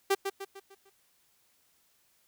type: tone with echo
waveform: sawtooth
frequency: 392 Hz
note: G4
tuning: in tune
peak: -19 dBFS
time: 0.1-0.15 s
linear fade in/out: 10 ms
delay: 150 ms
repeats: 5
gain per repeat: -7 dB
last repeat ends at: 0.9 s
effects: white hiss -69 dBFS RMS until 2.27 s